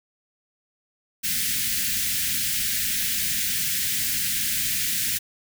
white band-stop noise, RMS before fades -25 dBFS, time 1.23-5.19 s, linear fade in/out 20 ms, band 260 to 1600 Hz, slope 48 dB/octave, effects none

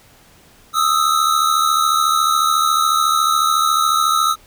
square tone pair together, 1244.5 / 1318.5 Hz, D#6 / E6, 0 / 0 cents, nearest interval minor second, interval 100 cents, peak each -17 dBFS, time 0.73-4.36 s, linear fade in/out 50 ms, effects pink hiss -49 dBFS RMS until 4.46 s

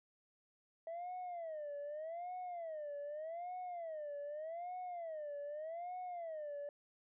sine tone with vibrato, 648 Hz, E5, 30 cents flat, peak -40 dBFS, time 0.87-6.69 s, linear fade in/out 2 ms, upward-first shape sine, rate 0.83 Hz, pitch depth 210 cents each way, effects tanh soft clip ceiling -40 dBFS

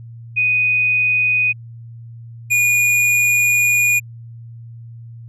sine / square tone pair in turn, 2489 / 2442 Hz, D#7 / D#7, 0 / -33 cents, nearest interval unison, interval 33 cents, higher first, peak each -13 dBFS, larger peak neither, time 0.36-1.53 / 2.5-4 s, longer second, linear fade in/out 20 ms, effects added 116 Hz sine -33 dBFS peak until 5.28 s + resampled to 32000 Hz

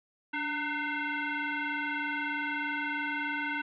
sine tone with frequency modulation, 289.9 Hz, D4, 22 cents flat, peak -30 dBFS, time 0.33-3.62 s, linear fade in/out 10 ms, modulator 603 Hz, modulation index 3.8, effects none

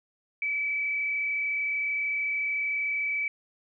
sine tone with frequency modulation, 2297 Hz, D7, 39 cents flat, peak -26 dBFS, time 0.42-3.28 s, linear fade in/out 2 ms, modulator 33.4 Hz, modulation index 0.85, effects none

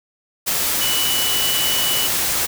sine tone in noise, 2960 Hz, F#7, in tune, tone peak -21 dBFS, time 0.8-2.08 s, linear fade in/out 20 ms, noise white, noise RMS -20 dBFS, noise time 0.46-2.47 s, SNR -4 dB, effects none

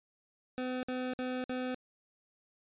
25% pulse tone bursts, 253.9 Hz, B3, 48 cents sharp, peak -30 dBFS, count 4, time 0.58-1.745 s, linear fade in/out 0 ms, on 250 ms, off 55 ms, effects resampled to 8000 Hz

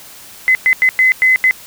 sine tone bursts at uneven times, 2036 Hz, C7, 48 cents flat, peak -7 dBFS, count 6, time 0.48-0.55 / 0.66-0.73 / 0.82-0.89 / 0.99-1.12 / 1.22-1.36 / 1.44-1.51 s, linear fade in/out 0 ms, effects white hiss -37 dBFS RMS until 1.66 s

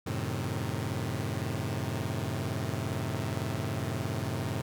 sawtooth chord, F# diminished seventh, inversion none, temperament equal with one note detuned, 92.5 / 110 / 132.03 / 155.56 Hz, F#2 / A2 / C3 / Eb3, 0 / 0 / +16 / 0 cents, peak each -33 / -31 / -32 / -35 dBFS, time 0.06-4.62 s, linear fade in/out 10 ms, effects none

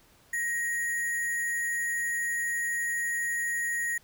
sine tone with sample-and-hold, 1884 Hz, A#6, 18 cents sharp, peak -27 dBFS, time 0.33-3.98 s, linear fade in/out 5 ms, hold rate 8820 Hz, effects pink hiss -60 dBFS RMS until 4.03 s

